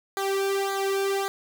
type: tone with flanger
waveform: sawtooth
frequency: 392 Hz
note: G4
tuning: in tune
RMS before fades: -26 dBFS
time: 0.17-1.28 s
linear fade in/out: 0 ms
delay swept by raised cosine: 0.36 to 1.56 ms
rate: 1.8 Hz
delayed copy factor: -0.9
effects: none